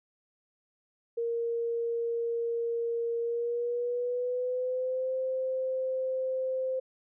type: tone with pitch glide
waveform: sine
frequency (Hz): 466.2 to 520.3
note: A#4 to C5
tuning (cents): 0 to -10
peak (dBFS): -28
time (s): 1.17-6.8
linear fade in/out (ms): 10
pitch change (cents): +190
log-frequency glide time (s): 3.2-5.14
effects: none